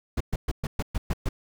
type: noise bursts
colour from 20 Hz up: brown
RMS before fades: -25 dBFS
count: 8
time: 0.17-1.29 s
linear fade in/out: 5 ms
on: 35 ms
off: 120 ms
effects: none